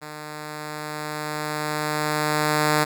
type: tone with level ramp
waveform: 5% pulse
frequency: 151.5 Hz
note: D#3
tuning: 46 cents flat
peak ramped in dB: -24 to -6 dBFS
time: 0.01-2.85 s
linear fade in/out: 20 ms
effects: none